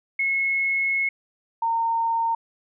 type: tone pair in turn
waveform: sine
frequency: 2179 / 916.2 Hz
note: C#7 / A#5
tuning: -30 / -30 cents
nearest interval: octave + minor third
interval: 1500 cents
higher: first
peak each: -20 dBFS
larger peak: neither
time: 0.19-1.09 / 1.62-2.35 s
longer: first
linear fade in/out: 5 ms
effects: none